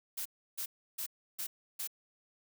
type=noise bursts; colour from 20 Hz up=blue; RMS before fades=-38 dBFS; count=5; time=0.17-1.875 s; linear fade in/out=10 ms; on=85 ms; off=320 ms; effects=none